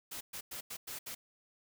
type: noise bursts at uneven times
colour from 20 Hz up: white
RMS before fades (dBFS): -43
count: 6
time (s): 0.11-0.21 / 0.33-0.41 / 0.51-0.61 / 0.7-0.77 / 0.87-0.99 / 1.06-1.15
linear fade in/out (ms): 10
effects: none